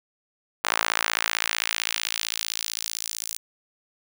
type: tone with high-pass filter sweep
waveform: sawtooth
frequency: 55.6 Hz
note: A1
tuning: 19 cents sharp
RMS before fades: -28 dBFS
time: 0.64-3.37 s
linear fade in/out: 0 ms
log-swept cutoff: 1100 to 7000 Hz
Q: 1.1
effects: none